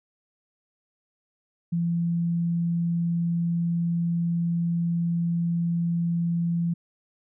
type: tone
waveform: sine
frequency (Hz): 169.9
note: F3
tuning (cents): -47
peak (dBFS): -22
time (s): 1.72-6.74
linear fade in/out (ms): 10
effects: none